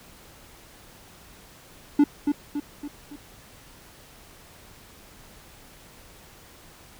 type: tone with echo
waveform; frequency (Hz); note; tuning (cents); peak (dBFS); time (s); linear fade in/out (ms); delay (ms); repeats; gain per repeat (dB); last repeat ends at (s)
triangle; 290.6; D4; -18; -11; 1.99-2.04; 5; 280; 4; -6; 3.16
effects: pink hiss -50 dBFS RMS until 6.99 s

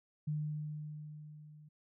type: tone with level ramp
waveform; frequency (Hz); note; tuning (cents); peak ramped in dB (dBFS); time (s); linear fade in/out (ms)
sine; 151.2; D#3; -49; -32 to -54; 0.27-1.69; 10
effects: none

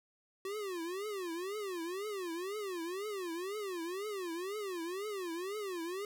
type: tone with vibrato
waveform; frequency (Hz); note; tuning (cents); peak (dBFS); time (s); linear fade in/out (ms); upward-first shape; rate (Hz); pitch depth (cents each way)
square; 375.3; F#4; +25; -38; 0.45-6.05; 2; triangle; 2; 260
effects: none

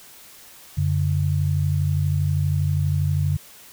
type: tone pair together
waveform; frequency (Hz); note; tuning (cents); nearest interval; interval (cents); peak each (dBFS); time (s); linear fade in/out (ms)
sine; 91.43 / 143.9; F#2 / D3; -20 / -35; minor sixth; 785; -21; 0.77-3.37; 10
effects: white hiss -46 dBFS RMS until 3.72 s

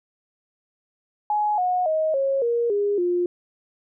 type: tone with pitch steps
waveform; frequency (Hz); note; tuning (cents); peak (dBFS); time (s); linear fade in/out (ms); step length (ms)
sine; 840 / 727.1 / 629.3 / 544.7 / 471.4 / 408 / 353.2; G#5 / F#5 / D#5 / C#5 / A#4 / G#4 / F4; +19 / -30 / +19 / -30 / +19 / -31 / +20; -19; 1.3-3.26; 2; 280
effects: none

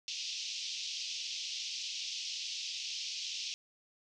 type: band-pass noise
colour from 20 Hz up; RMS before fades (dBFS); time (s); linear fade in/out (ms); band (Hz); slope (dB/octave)
white; -40; 0.08-3.54; 0; 2600 to 6000; 48
effects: none

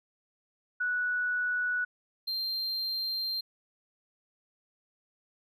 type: tone pair in turn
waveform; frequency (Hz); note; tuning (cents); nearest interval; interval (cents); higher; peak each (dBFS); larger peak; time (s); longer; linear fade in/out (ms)
sine / triangle; 1474 / 4169; F#6 / C8; -7 / -7; octave + tritone; 1800; second; -27 / -29; first; 0.8-1.85 / 2.27-3.41; second; 10
effects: none

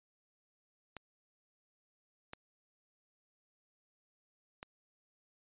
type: clicks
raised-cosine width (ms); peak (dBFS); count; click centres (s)
0.3; -28; 3; 0.967 / 2.334 / 4.629
effects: resampled to 8000 Hz

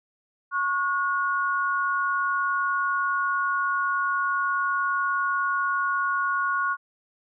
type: tone pair together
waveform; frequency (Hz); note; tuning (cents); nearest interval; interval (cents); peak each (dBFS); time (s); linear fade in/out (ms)
sine; 1102.6 / 1443; C#6 / F#6; -10 / -44; perfect fourth; 466; -25; 0.51-6.77; 50
effects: none

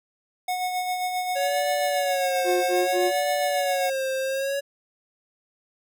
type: tone with tremolo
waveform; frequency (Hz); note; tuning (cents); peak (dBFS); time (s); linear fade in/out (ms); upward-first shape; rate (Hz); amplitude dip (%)
square; 731; F#5; -21; -24; 0.48-3.9; 5; sine; 7.5; 40
type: tone with vibrato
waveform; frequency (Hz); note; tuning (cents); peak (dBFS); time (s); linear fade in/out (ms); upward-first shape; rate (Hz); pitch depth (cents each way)
square; 554.4; C#5; 0; -25; 1.35-4.61; 20; sine; 0.63; 84
type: tone bursts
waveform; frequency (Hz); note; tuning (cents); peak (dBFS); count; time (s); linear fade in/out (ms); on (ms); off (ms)
triangle; 357.9; F4; +42; -20; 3; 2.44-3.12; 50; 200; 40
effects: none

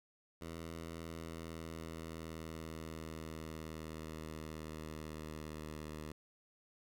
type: tone with pitch glide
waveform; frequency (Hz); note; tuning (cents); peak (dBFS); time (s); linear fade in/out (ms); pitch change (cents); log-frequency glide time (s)
10% pulse; 82.41 to 76.89; E2 to D#2; 0 to -20; -36; 0.41-6.12; 5; -120; 0.92-5.88
effects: none

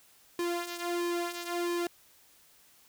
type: tone with flanger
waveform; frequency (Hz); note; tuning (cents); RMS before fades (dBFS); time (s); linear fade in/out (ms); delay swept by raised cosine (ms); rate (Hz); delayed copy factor
sawtooth; 347; F4; -11; -33; 0.39-1.87; 2; 1.4 to 3; 1.5; -0.65
effects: white hiss -61 dBFS RMS until 2.88 s

